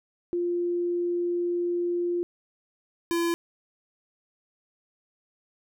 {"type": "tone pair in turn", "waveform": ["sine", "square"], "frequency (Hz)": [349.2, 339.5], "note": ["F4", "F4"], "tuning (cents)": [0, -49], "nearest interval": "unison", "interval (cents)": 49, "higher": "first", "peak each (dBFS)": [-24, -24], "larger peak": "neither", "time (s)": [[0.33, 2.23], [3.11, 3.34]], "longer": "first", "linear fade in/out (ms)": 0, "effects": []}